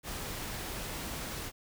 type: noise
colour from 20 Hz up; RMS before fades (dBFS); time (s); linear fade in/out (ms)
pink; -39; 0.03-1.52; 50
effects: none